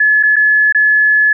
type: tone with dropouts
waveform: sine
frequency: 1712 Hz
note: A6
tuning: 48 cents flat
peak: -7 dBFS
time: 0-1.33 s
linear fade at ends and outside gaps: 5 ms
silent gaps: 0.229-0.233 / 0.359-0.364 / 0.725-0.747 s
effects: none